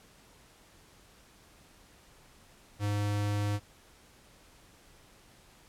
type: tone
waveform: square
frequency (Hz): 103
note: G#2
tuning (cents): -14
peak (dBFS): -29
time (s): 2.79-3.6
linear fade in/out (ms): 50
effects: pink hiss -59 dBFS RMS until 5.68 s + low-pass 12000 Hz 12 dB/octave